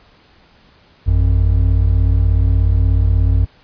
triangle tone pair together, 53.69 / 90.3 Hz, A1 / F#2, -42 / -42 cents, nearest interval major sixth, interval 900 cents, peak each -11 dBFS, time 1.06-3.46 s, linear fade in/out 20 ms, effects pink hiss -50 dBFS RMS until 3.63 s + resampled to 11025 Hz

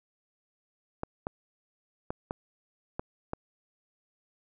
clicks, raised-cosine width 1 ms, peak -18 dBFS, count 6, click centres 1.034 / 1.269 / 2.105 / 2.309 / 2.995 / 3.334 s, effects none

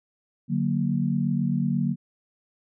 sine chord, D augmented, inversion none, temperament equal, 146.83 / 185 / 233.1 Hz, D3 / F#3 / A#3, 0 / 0 / 0 cents, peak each -26 dBFS, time 0.48-1.96 s, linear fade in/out 50 ms, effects none

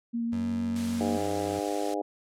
sine tone with vibrato, 233.1 Hz, A#3, in tune, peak -27 dBFS, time 0.13-1.18 s, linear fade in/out 20 ms, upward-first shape square, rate 6.5 Hz, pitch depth 9 cents each way
25% pulse tone with pitch glide, 92.3 to 91.13 Hz, F#2 to F#2, -4 to -26 cents, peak -33 dBFS, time 0.32-1.6 s, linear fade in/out 10 ms, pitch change -22 cents, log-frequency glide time 0.76-1.19 s
white noise, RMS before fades -41 dBFS, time 0.76-1.94 s, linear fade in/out 0 ms
harmonic tone, 101.8 Hz, G#2, 34 cents flat, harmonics 3 / 4 / 5 / 6 / 7 / 8, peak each -33 / -34 / -35 / -36 / -36 / -37 dBFS, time 1-2.02 s, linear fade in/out 10 ms
effects low-pass 9000 Hz 12 dB/octave

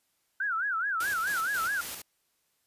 sine tone with vibrato, 1480 Hz, F#6, in tune, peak -27 dBFS, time 0.4-1.81 s, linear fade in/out 5 ms, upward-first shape sine, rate 4.7 Hz, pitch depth 220 cents each way
white noise with tremolo, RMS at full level -37 dBFS, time 1-2.02 s, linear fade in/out 5 ms, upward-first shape square, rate 3.7 Hz, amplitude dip 40%
effects white hiss -74 dBFS RMS until 2.66 s + resampled to 32000 Hz

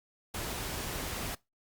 pink noise, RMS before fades -37 dBFS, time 0.34-1.35 s, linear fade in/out 5 ms, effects noise-tail reverb RT60 0.2 s tail -22 dB re dry + Opus 48 kbps

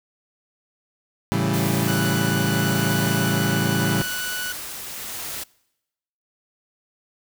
30% pulse chord, A dominant seventh, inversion none, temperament equal with one note detuned, 110 / 139.07 / 164.81 / 196 Hz, A2 / C#3 / E3 / G3, 0 / +6 / 0 / 0 cents, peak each -23 dBFS, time 1.32-4.02 s, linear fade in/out 0 ms
white noise with tremolo, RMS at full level -31 dBFS, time 1.53-5.44 s, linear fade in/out 10 ms, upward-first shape sine, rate 0.84 Hz, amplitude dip 30%
sawtooth tone, 1480 Hz, F#6, in tune, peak -24 dBFS, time 1.88-4.52 s, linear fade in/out 2 ms
effects noise-tail reverb RT60 0.9 s tail -24 dB re dry

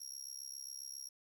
30% pulse tone with amplitude modulation, 5610 Hz, F8, 7 cents sharp, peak -37 dBFS, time 0-1.09 s, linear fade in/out 10 ms, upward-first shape sine, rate 67.4 Hz, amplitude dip 95%, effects 12-bit

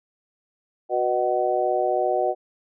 harmonic tone with a mistuned harmonic, 123 Hz, B2, 7 cents flat, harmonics 3 / 4 / 5 / 6, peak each -26 / -27 / -24 / -24 dBFS, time 0.89-2.35 s, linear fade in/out 50 ms, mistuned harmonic 6, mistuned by +28 cents, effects none

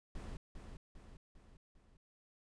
brown noise with echo, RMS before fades -45 dBFS, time 0.15-0.37 s, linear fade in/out 2 ms, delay 400 ms, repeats 4, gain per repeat -5 dB, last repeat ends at 1.97 s, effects resampled to 22050 Hz

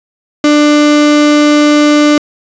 35% pulse tone, 296.6 Hz, D4, 17 cents sharp, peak -3 dBFS, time 0.44-2.18 s, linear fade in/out 2 ms, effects resampled to 16000 Hz + 7-bit

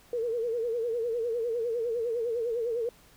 sine tone with vibrato, 466.2 Hz, A#4, in tune, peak -27 dBFS, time 0.13-2.89 s, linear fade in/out 2 ms, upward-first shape sine, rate 9.9 Hz, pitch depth 87 cents each way, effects pink hiss -58 dBFS RMS until 3.16 s

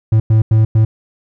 triangle tone bursts at uneven times, 110 Hz, A2, in tune, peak -5 dBFS, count 4, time 0.12-0.2 / 0.3-0.42 / 0.51-0.65 / 0.75-0.85 s, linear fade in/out 5 ms, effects none

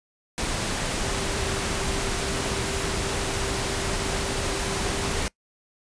sine tone in noise, 392 Hz, G4, in tune, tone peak -34 dBFS, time 1.03-5.19 s, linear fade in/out 0 ms, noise pink, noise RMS -27 dBFS, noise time 0.38-5.28 s, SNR -10 dB, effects noise-tail reverb RT60 0.1 s tail -23 dB re dry + resampled to 22050 Hz

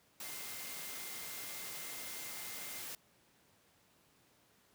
sine tone in noise, 2093 Hz, C7, in tune, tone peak -54 dBFS, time 0.24-2.82 s, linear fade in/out 2 ms, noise white, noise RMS -45 dBFS, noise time 0.2-2.95 s, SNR -12 dB, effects pink hiss -69 dBFS RMS until 4.74 s + high-pass 100 Hz 12 dB/octave

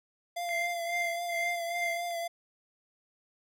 square tone with vibrato, 687 Hz, F5, 29 cents flat, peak -33 dBFS, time 0.36-2.28 s, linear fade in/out 10 ms, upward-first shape triangle, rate 3.7 Hz, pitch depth 36 cents each way
triangle tone with tremolo, 2093 Hz, C7, in tune, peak -28 dBFS, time 0.49-2.11 s, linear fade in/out 0 ms, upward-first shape sine, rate 2.4 Hz, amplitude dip 95%
effects none

